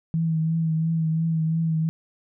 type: tone with vibrato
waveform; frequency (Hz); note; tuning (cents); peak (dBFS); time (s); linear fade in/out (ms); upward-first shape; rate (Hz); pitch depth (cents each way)
sine; 161.6; E3; -34; -20; 0.14-1.89; 0; triangle; 2.9; 36
effects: none